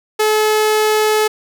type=tone; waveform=sawtooth; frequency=429.5 Hz; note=A4; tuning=42 cents flat; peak=-8 dBFS; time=0.19-1.28 s; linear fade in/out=10 ms; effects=none